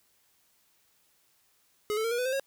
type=tone with pitch steps; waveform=square; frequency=421 / 439.4 / 458.6 / 478.6 / 499.5 / 521.3 / 544.1 Hz; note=G#4 / A4 / A#4 / A#4 / B4 / C5 / C#5; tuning=+24 / -2 / -28 / +46 / +20 / -6 / -32 cents; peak=-28 dBFS; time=1.9-2.397 s; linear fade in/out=0 ms; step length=71 ms; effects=white hiss -68 dBFS RMS until 2.46 s